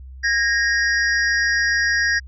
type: tone pair together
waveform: square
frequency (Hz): 1637.9 / 1864.7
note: G#6 / A#6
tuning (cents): -24 / 0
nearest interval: major second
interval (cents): 224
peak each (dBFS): -20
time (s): 0.23-2.2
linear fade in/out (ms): 20
effects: added 65 Hz sine -35 dBFS peak until 2.27 s + resampled to 16000 Hz